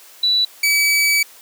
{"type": "tone pair in turn", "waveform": ["sine", "sawtooth"], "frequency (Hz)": [3951, 2289], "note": ["B7", "D7"], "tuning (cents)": [0, -45], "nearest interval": "major sixth", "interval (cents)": 945, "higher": "first", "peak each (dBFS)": [-13, -10], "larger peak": "second", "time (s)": [[0.23, 0.45], [0.63, 1.23]], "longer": "second", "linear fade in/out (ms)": 5, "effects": ["white hiss -44 dBFS RMS until 1.41 s", "high-pass 400 Hz 12 dB/octave"]}